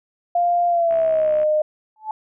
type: tone with pitch glide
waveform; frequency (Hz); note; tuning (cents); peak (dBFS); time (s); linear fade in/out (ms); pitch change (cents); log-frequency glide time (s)
sine; 698.5 to 611.6; F5 to D#5; 0 to -30; -15; 0.35-1.62; 5; -230; 0.68-1.33
type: click train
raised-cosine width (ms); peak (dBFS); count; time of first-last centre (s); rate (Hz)
0.5; -23; 35; 0.91-1.431; 65.2
type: tone with exponential growth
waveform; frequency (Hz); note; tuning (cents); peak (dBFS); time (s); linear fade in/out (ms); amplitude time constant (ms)
sine; 867; A5; -26; -19; 1.96-2.11; 2; 31
effects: none